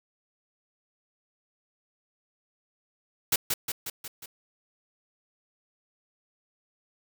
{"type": "noise with echo", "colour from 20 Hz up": "white", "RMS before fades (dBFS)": -23, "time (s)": [3.32, 3.36], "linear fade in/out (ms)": 5, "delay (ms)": 180, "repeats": 5, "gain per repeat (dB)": -4, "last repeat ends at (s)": 4.26, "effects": []}